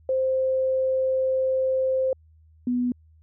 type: tone pair in turn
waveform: sine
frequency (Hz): 523.3 / 246.4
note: C5 / B3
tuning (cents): 0 / -4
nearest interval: octave + minor second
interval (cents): 1304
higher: first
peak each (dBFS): -20 / -21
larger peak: first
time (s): 0.09-2.13 / 2.67-2.92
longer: first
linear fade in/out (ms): 2
effects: added 79 Hz sine -52 dBFS peak until 3.22 s